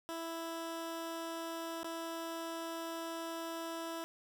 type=tone with dropouts; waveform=15% pulse; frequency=330.4 Hz; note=E4; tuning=4 cents sharp; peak=-33 dBFS; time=0.09-4.04 s; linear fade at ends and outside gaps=0 ms; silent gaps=1.831-1.844 s; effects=none